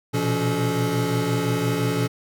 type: tone cluster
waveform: square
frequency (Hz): 118.6 / 124.4 / 170.2 / 283.6 / 430.7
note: A#2 / B2 / F3 / C#4 / A4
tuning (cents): +30 / +13 / -44 / +40 / -37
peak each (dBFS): -28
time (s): 0.13-2.08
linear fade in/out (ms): 20
effects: none